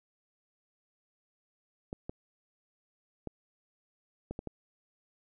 clicks, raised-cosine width 2 ms, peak -24 dBFS, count 6, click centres 1.929 / 2.095 / 3.273 / 4.31 / 4.391 / 4.473 s, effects none

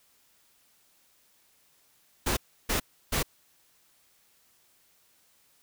pink noise bursts, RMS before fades -27 dBFS, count 3, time 2.26-3.23 s, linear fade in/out 10 ms, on 110 ms, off 320 ms, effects white hiss -65 dBFS RMS until 5.62 s

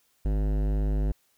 sine tone with hard clipping, 51.2 Hz, G#1, 24 cents flat, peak -25 dBFS, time 0.25-1.12 s, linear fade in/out 5 ms, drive 17 dB, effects white hiss -68 dBFS RMS until 1.37 s

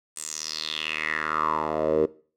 10% pulse tone with band-pass filter sweep, 77.78 Hz, D#2, in tune, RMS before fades -27 dBFS, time 0.16-2.06 s, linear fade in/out 10 ms, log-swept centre 8600 to 430 Hz, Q 5.3, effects noise-tail reverb RT60 0.4 s tail -19 dB re dry

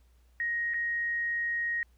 sine tone with dropouts, 1877 Hz, A#6, 11 cents sharp, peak -28 dBFS, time 0.4-1.83 s, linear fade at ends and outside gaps 1 ms, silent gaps 0.737-0.742 s, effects added 60 Hz sine -59 dBFS peak until 1.97 s + pink hiss -72 dBFS RMS until 1.97 s

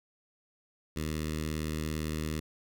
10% pulse tone with notch filter, 77.6 Hz, D#2, 4 cents flat, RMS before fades -34 dBFS, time 0.96-2.4 s, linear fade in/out 5 ms, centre 770 Hz, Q 0.59, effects none

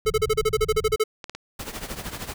pink low-pass noise, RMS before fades -33 dBFS, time 0.05-0.96 s, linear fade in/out 0 ms, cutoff 180 Hz, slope 96 dB/octave
square tone bursts, 433.6 Hz, A4, 25 cents flat, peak -18 dBFS, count 13, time 0.06-1.039 s, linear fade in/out 10 ms, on 43 ms, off 35 ms
clicks, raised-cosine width 0.2 ms, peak -18 dBFS, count 3, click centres 1.242 / 1.296 / 1.35 s
pink noise with tremolo, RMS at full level -31 dBFS, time 1.59-2.34 s, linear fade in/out 5 ms, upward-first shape triangle, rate 13 Hz, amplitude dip 80%
effects none

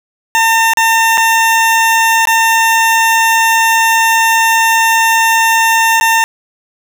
20% pulse tone with dropouts, 905 Hz, A5, 48 cents sharp, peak -3 dBFS, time 0.35-6.24 s, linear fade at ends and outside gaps 0 ms, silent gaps 0.735-0.772 / 1.174-1.179 / 2.254-2.272 / 6-6.01 s, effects none

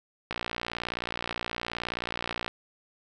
click train, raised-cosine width 0.3 ms, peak -15 dBFS, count 129, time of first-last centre 0.31-2.479 s, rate 59 Hz, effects none

